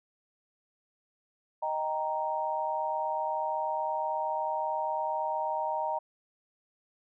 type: chord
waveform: sine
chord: Eb major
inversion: none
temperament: equal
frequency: 622.3 / 784 / 932.3 Hz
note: Eb5 / G5 / Bb5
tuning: 0 / 0 / 0 cents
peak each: -34 / -35 / -31 dBFS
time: 1.62-5.99 s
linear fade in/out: 10 ms
effects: none